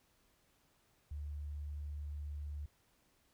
sine tone, 73.42 Hz, D2, in tune, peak -40 dBFS, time 1.11-2.66 s, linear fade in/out 5 ms, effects pink hiss -73 dBFS RMS until 3.33 s

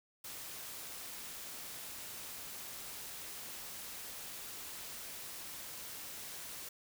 white noise with amplitude modulation, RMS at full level -45 dBFS, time 0.24-6.69 s, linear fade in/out 5 ms, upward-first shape sine, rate 259 Hz, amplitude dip 30%, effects none

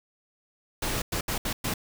pink noise bursts at uneven times, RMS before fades -29 dBFS, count 5, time 0.82-1.02 / 1.12-1.21 / 1.28-1.38 / 1.45-1.53 / 1.64-1.74 s, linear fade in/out 5 ms, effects none

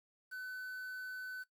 triangle tone with quantisation, 1509 Hz, F#6, 34 cents sharp, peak -40 dBFS, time 0.31-1.44 s, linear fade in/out 20 ms, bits 10, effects noise-tail reverb RT60 0.1 s tail -17 dB re dry

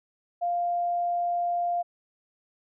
sine tone, 698.5 Hz, F5, in tune, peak -24 dBFS, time 0.41-1.83 s, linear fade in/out 20 ms, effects none

